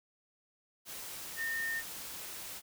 sine tone in noise, 1824 Hz, A#6, 38 cents flat, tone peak -33 dBFS, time 1.36-1.83 s, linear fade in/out 50 ms, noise white, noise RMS -44 dBFS, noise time 0.85-2.62 s, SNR +8 dB, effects none

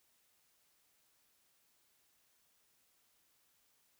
silence, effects white hiss -74 dBFS RMS until 3.99 s

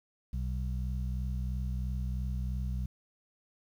harmonic tone, 63 Hz, B1, 35 cents sharp, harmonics 1 / 2 / 3, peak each -32 / -38 / -42 dBFS, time 0.33-2.86 s, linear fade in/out 5 ms, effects 10-bit

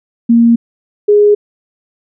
sine tone pair in turn, 233.1 / 414.4 Hz, A#3 / G#4, 0 / -4 cents, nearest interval minor seventh, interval 996 cents, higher second, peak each -4 dBFS, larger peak neither, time 0.29-0.56 / 1.08-1.35 s, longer neither, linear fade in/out 10 ms, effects none

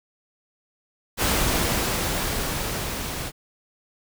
pink noise with level ramp, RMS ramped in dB -21 to -31 dBFS, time 1.17-3.32 s, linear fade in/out 50 ms, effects none

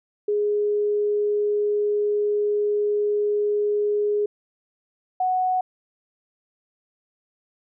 sine tone pair in turn, 415.3 / 740 Hz, G#4 / F#5, 0 / 0 cents, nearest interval minor seventh, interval 1000 cents, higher second, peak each -19 dBFS, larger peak neither, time 0.28-4.26 / 5.2-5.61 s, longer first, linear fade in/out 5 ms, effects none

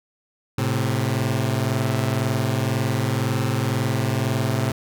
sawtooth tone pair together, 109.4 / 131.35 Hz, A2 / C3, -9 / +7 cents, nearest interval minor third, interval 316 cents, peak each -19 dBFS, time 0.58-4.72 s, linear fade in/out 5 ms, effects none

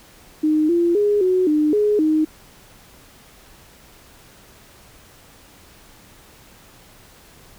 sine tone with pitch steps, 307.9 / 343.2 / 413.3 / 369.1 / 302.9 / 418.6 / 310.9 Hz, D#4 / F4 / G#4 / F#4 / D#4 / G#4 / D#4, -18 / -30 / -8 / -4 / -46 / +14 / -1 cents, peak -14 dBFS, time 0.43-2.25 s, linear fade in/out 10 ms, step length 260 ms, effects pink hiss -48 dBFS RMS until 7.58 s

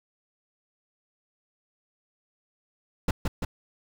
brown noise with echo, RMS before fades -22 dBFS, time 3.08-3.11 s, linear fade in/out 5 ms, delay 170 ms, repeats 2, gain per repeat -3 dB, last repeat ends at 3.45 s, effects none

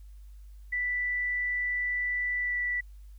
sine tone with pitch glide, 1975 to 1963.6 Hz, B6 to B6, 0 to -10 cents, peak -27 dBFS, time 0.72-2.81 s, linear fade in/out 10 ms, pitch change -10 cents, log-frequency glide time 2.39-2.56 s, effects added 50 Hz sine -45 dBFS peak until 3.18 s + white hiss -70 dBFS RMS until 3.18 s

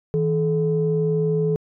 sine tone pair together, 161 / 429.8 Hz, E3 / A4, -41 / -41 cents, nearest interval octave + perfect fourth, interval 1700 cents, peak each -20 dBFS, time 0.14-1.56 s, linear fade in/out 0 ms, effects tanh soft clip ceiling -10 dBFS

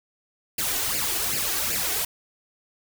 white noise with flanger, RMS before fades -26 dBFS, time 0.58-2.05 s, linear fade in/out 5 ms, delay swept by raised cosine 0.41 to 2.71 ms, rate 2.6 Hz, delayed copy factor +0.7, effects none

